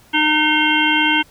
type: harmonic tone with a mistuned harmonic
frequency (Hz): 305.7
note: D#4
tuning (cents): -30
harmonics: 1 / 3 / 5 / 7 / 9 / 10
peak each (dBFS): -20 / -20 / -20 / -20 / -20 / -20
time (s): 0.13-1.23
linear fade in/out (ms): 20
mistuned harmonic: 10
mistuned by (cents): +55
effects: pink hiss -50 dBFS RMS until 1.3 s